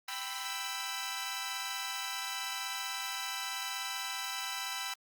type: chord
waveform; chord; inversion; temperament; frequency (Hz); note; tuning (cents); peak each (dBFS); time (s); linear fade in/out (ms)
10% pulse; E minor; first; equal with one note detuned; 784 / 994.1 / 1318.5; G5 / B5 / E6; 0 / +11 / 0; -33 / -31 / -32; 0.08-4.94; 5
effects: Opus 24 kbps